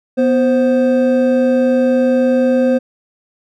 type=tone pair together; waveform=triangle; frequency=247 / 523.3 Hz; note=B3 / C5; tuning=0 / 0 cents; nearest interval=octave + minor second; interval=1300 cents; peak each=-11 dBFS; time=0.17-2.79 s; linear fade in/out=20 ms; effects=none